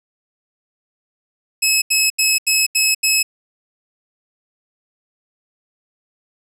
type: tone bursts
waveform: 15% pulse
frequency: 2580 Hz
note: E7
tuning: 38 cents flat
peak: -6 dBFS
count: 6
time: 1.62-3.23 s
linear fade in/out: 10 ms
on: 200 ms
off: 82 ms
effects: none